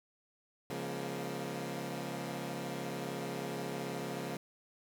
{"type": "chord", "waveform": "15% pulse", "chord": "Bb minor seventh", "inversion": "first", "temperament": "equal with one note detuned", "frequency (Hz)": [138.59, 174.61, 207.7, 237.4], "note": ["Db3", "F3", "Ab3", "Bb3"], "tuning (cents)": [0, 0, 0, 32], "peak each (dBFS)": [-36, -36, -39, -37], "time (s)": [0.7, 4.37], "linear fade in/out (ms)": 2, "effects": []}